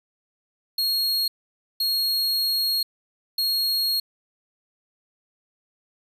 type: tone bursts at uneven times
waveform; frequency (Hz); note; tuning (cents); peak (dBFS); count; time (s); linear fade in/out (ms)
45% pulse; 4284; C8; +40; -20; 3; 0.78-1.28 / 1.8-2.83 / 3.38-4; 5
effects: resampled to 32000 Hz + 10-bit